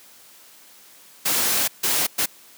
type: noise bursts at uneven times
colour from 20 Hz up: white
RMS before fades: -21 dBFS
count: 3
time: 1.25-1.68 / 1.83-2.07 / 2.18-2.26 s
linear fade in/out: 10 ms
effects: white hiss -49 dBFS RMS until 2.57 s + high-pass 150 Hz 12 dB/octave